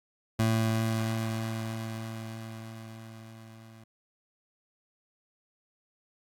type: tone with level ramp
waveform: 25% pulse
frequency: 112.1 Hz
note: A2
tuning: 33 cents sharp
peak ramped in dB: -19 to -46 dBFS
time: 0.39-3.84 s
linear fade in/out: 5 ms
effects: AAC 48 kbps